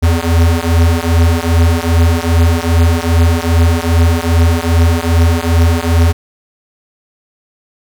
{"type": "beating tone pair", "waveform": "square", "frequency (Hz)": [82.41, 84.91], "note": ["E2", "F2"], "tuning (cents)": [0, -48], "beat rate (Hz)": 2.5, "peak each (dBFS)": -12, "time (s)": [0.02, 6.13], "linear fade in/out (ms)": 20, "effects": []}